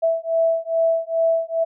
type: beating tone pair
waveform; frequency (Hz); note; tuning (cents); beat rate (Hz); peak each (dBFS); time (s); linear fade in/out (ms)
sine; 657 / 659.4; E5 / E5; -6 / 0; 2.4; -20; 0.02-1.65; 20
effects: none